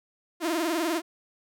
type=tone with vibrato; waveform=sawtooth; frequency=328.7 Hz; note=E4; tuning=5 cents flat; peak=-21 dBFS; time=0.4-1.02 s; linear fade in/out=50 ms; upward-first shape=sine; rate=20 Hz; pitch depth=130 cents each way; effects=none